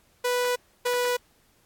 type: tone pair in turn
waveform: sawtooth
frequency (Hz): 492.9 / 490.9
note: B4 / B4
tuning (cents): -3 / -10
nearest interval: unison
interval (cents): 7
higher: first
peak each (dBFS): -19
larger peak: neither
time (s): 0.24-0.56 / 0.85-1.17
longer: neither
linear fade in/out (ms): 10
effects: pink hiss -63 dBFS RMS until 1.65 s + AAC 64 kbps